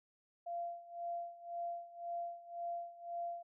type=tone with tremolo; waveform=sine; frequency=689 Hz; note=F5; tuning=24 cents flat; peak=-37 dBFS; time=0.46-3.43 s; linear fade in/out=10 ms; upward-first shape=sine; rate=1.9 Hz; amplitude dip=85%; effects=none